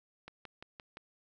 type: click train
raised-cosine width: 0.3 ms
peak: -30 dBFS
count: 5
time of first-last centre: 0.28-0.971 s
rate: 5.79 Hz
effects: none